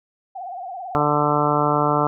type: tone with vibrato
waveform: sine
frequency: 736 Hz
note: F#5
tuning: 9 cents flat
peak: -29 dBFS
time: 0.35-1.03 s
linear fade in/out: 10 ms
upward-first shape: triangle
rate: 18 Hz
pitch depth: 130 cents each way
type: harmonic tone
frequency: 147.8 Hz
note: D3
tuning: 11 cents sharp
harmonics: 1 / 2 / 3 / 4 / 5 / 6 / 7 / 8 / 9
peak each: -25 / -25 / -25 / -25 / -25 / -25 / -25 / -25 / -25 dBFS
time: 0.95-2.07 s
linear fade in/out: 0 ms
effects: none